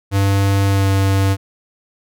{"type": "tone with pitch glide", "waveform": "square", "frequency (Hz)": [98.6, 97.35], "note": ["G2", "G2"], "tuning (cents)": [11, -12], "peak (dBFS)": -13, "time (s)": [0.11, 1.37], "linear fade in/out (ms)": 50, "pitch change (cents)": -23, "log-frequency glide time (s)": [0.67, 0.88], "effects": []}